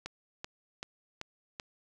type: click train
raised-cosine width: 0.2 ms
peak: -21 dBFS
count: 5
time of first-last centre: 0.06-1.598 s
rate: 2.6 Hz
effects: none